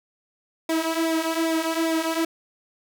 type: tone with flanger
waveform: sawtooth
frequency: 325.3 Hz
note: E4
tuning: 23 cents flat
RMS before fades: -24 dBFS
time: 0.69-2.25 s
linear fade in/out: 5 ms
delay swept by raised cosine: 0.67 to 3.67 ms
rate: 2.5 Hz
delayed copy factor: -0.7
effects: none